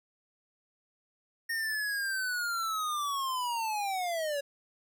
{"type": "linear sweep", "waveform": "square", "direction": "down", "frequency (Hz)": [1846, 554.4], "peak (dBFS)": -31, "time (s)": [1.49, 4.41], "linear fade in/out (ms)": 10, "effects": []}